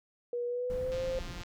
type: tone with pitch glide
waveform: sine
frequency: 482.1 to 522.7 Hz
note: B4 to C5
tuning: -42 to -2 cents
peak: -31 dBFS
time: 0.33-1.19 s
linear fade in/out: 2 ms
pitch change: +140 cents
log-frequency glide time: 0.46-1.01 s
type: noise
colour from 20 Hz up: brown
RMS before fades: -41 dBFS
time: 0.7-1.42 s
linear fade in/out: 0 ms
type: click train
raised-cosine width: 0.2 ms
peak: -30 dBFS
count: 91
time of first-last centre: 0.92-1.434 s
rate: 175 Hz
effects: none